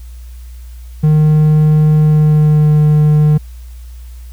triangle tone with pitch glide, 153.2 to 151.09 Hz, D#3 to D3, -27 to +49 cents, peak -4 dBFS, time 1.03-3.38 s, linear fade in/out 10 ms, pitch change -24 cents, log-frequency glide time 1.97-2.77 s, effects added 60 Hz sine -28 dBFS peak until 4.32 s + white hiss -48 dBFS RMS until 4.32 s

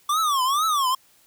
square tone with vibrato, 1149 Hz, D6, 38 cents flat, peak -20 dBFS, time 0.09-0.95 s, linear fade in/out 5 ms, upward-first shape triangle, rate 2.2 Hz, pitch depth 250 cents each way, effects white hiss -58 dBFS RMS until 1.26 s

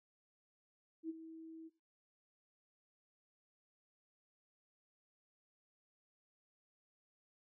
sine tone with ADSR envelope, 323.5 Hz, E4, 32 cents flat, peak -37 dBFS, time 1.03-1.7 s, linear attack 65 ms, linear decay 25 ms, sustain -12 dB, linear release 33 ms, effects noise-tail reverb RT60 0.5 s tail -22 dB re dry

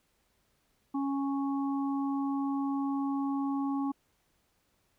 harmonic tone, 276.4 Hz, C#4, 5 cents flat, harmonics 1 / 3 / 4, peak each -29 / -39 / -41 dBFS, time 0.94-3.92 s, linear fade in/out 10 ms, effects pink hiss -73 dBFS RMS until 4.98 s

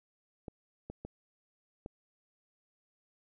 clicks, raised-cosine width 2 ms, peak -28 dBFS, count 4, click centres 0.482 / 0.9 / 1.05 / 1.861 s, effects none

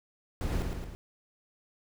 brown noise with echo, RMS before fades -31 dBFS, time 0.41-0.62 s, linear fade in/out 0 ms, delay 110 ms, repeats 3, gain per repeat -4 dB, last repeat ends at 0.95 s, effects none

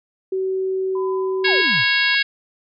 sine tone, 379 Hz, F#4, 42 cents sharp, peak -19 dBFS, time 0.32-1.62 s, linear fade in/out 5 ms
sine tone with tremolo, 1005 Hz, B5, 30 cents sharp, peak -28 dBFS, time 0.95-2.15 s, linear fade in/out 5 ms, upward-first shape sine, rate 1.7 Hz, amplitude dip 45%
sine exponential sweep, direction down, 1141 to 96.1 Hz, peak -26 dBFS, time 1.44-1.85 s, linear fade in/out 50 ms
harmonic tone, 550 Hz, C#5, 14 cents flat, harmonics 3 / 4 / 5 / 6 / 7 / 8 / 9, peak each -19 / -21 / -23 / -25 / -26 / -27 / -28 dBFS, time 1.44-2.23 s, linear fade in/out 10 ms
effects none

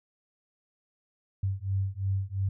sine beating tone pair, 95.6 / 98.5 Hz, G2 / G2, -43 / +9 cents, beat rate 2.9 Hz, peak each -30 dBFS, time 1.43-2.49 s, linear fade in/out 5 ms, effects none

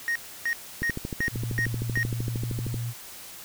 triangle tone bursts, 1864.7 Hz, A#6, in tune, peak -22 dBFS, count 6, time 0.08-2.03 s, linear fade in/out 0 ms, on 75 ms, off 300 ms
click train, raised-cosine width 3 ms, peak -18 dBFS, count 26, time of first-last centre 0.82-2.743 s, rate 13 Hz
sine tone with pitch glide, 116.7 to 118.06 Hz, A#2 to A#2, +2 to +22 cents, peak -28 dBFS, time 1.31-2.94 s, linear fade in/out 50 ms, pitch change +20 cents, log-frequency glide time 1.94-2.67 s
effects white hiss -43 dBFS RMS until 3.44 s

